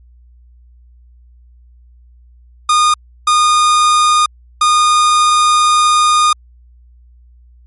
45% pulse tone bursts at uneven times, 1223 Hz, D#6, 30 cents flat, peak -8 dBFS, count 3, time 2.69-2.94 / 3.27-4.26 / 4.61-6.33 s, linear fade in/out 5 ms, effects added 60 Hz sine -41 dBFS peak until 7.66 s + MP3 48 kbps

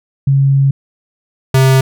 sine / square tone pair in turn, 137.4 / 132.48 Hz, C#3 / C3, -15 / +22 cents, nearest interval minor second, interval 63 cents, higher first, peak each -7 dBFS, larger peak neither, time 0.27-0.71 / 1.54-1.81 s, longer first, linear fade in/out 5 ms, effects none

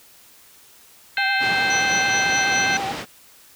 harmonic tone, 521 Hz, C5, 7 cents flat, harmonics 3 / 4 / 5 / 6 / 7 / 8, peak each -21 / -26 / -27 / -32 / -35 / -29 dBFS, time 1.17-2.77 s, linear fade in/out 2 ms
triangle tone with vibrato, 784 Hz, G5, in tune, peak -23 dBFS, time 1.18-2.92 s, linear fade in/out 0 ms, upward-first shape triangle, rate 9.4 Hz, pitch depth 49 cents each way
pink band-pass noise, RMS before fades -30 dBFS, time 1.39-3.06 s, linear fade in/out 50 ms, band 160 to 4500 Hz, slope 12 dB/octave
sine tone with tremolo, 5970 Hz, F#8, 15 cents sharp, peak -23 dBFS, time 1.7-2.77 s, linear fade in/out 2 ms, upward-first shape sine, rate 4.8 Hz, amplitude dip 75%
effects white hiss -50 dBFS RMS until 3.55 s

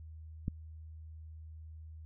click, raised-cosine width 5 ms, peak -21 dBFS, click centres 0.481 s, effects added 79 Hz sine -46 dBFS peak until 2.05 s

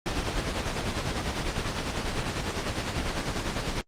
pink noise with tremolo, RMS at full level -27 dBFS, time 0.06-3.81 s, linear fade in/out 0 ms, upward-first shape sine, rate 10 Hz, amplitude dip 45%, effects low-pass 6000 Hz 12 dB/octave + Opus 24 kbps

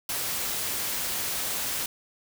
white noise, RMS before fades -30 dBFS, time 0.09-1.86 s, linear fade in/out 2 ms, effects none

